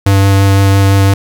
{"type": "tone with vibrato", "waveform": "square", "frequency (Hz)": 98.1, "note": "G2", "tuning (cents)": 2, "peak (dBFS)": -6, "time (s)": [0.06, 1.14], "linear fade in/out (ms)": 5, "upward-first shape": "sine", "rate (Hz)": 5.9, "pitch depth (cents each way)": 9, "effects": ["7-bit"]}